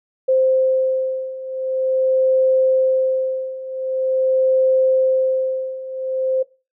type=beating tone pair; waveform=sine; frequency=522 / 522.45 Hz; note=C5 / C5; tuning=-4 / -3 cents; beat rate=0.45 Hz; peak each=-20 / -17 dBFS; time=0.28-6.43 s; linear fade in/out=10 ms; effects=noise-tail reverb RT60 0.3 s tail -20 dB re dry